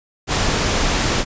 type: noise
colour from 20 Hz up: pink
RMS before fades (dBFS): -18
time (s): 0.27-1.25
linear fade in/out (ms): 50
effects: resampled to 16000 Hz